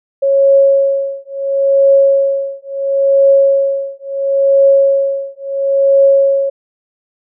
sine tone with tremolo, 550 Hz, C#5, 14 cents flat, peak -4 dBFS, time 0.22-6.5 s, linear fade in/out 10 ms, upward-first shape triangle, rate 0.73 Hz, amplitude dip 100%, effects none

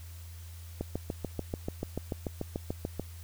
click train, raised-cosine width 2 ms, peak -19 dBFS, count 16, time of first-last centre 0.81-2.997 s, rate 6.86 Hz, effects added 84 Hz sine -43 dBFS peak until 3.23 s + white hiss -55 dBFS RMS until 3.23 s

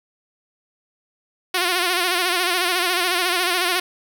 5% pulse tone with vibrato, 358.2 Hz, F4, 44 cents sharp, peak -7 dBFS, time 1.54-3.8 s, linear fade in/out 5 ms, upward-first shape sine, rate 14 Hz, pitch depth 75 cents each way, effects none

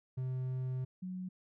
triangle / sine tone pair in turn, 128.8 / 184.16 Hz, C3 / F#3, -27 / -8 cents, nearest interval tritone, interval 619 cents, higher second, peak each -32 / -38 dBFS, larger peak first, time 0.17-0.85 / 1.02-1.29 s, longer first, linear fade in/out 10 ms, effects none

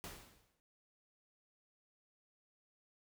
pink noise with exponential decay, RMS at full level -45 dBFS, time 0.04-0.6 s, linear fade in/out 0 ms, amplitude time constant 120 ms, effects none

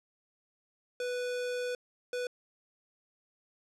square tone bursts at uneven times, 493.9 Hz, B4, in tune, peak -33 dBFS, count 2, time 1-1.75 / 2.13-2.27 s, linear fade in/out 2 ms, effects low-pass 8000 Hz 12 dB/octave

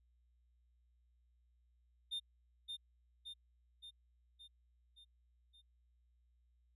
triangle tone with echo, 3628 Hz, A#7, 48 cents flat, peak -37 dBFS, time 2.11-2.2 s, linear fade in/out 20 ms, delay 570 ms, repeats 6, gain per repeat -4 dB, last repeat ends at 5.62 s, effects added 60 Hz sine -70 dBFS peak until 6.75 s + resampled to 32000 Hz

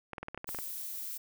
clicks, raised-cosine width 0.5 ms, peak -24 dBFS, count 10, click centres 0.133 / 0.182 / 0.23 / 0.284 / 0.346 / 0.376 / 0.444 / 0.49 / 0.547 / 0.588 s
violet noise, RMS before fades -40 dBFS, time 0.47-1.18 s, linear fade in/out 10 ms
effects none

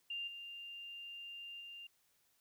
sine tone with level steps, 2794 Hz, F7, in tune, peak -39 / -46 / -48 dBFS, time 0.1-1.87 s, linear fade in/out 5 ms, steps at 0.27 / 1.6 s, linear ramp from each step 10 ms, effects white hiss -75 dBFS RMS until 2.4 s

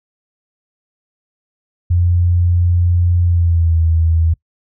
sine tone with pitch glide, 87.6 to 81.73 Hz, F2 to E2, +6 to -14 cents, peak -10 dBFS, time 1.9-4.34 s, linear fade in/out 10 ms, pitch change -120 cents, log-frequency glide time 3.23-3.79 s, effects noise-tail reverb RT60 0.1 s tail -23 dB re dry

